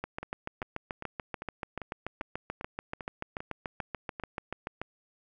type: two click trains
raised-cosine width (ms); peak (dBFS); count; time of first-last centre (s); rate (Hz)
0.5; -19 / -23; 34 / 11; 0.04-4.816 / 0.23-4.198; 6.91 / 2.52
effects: none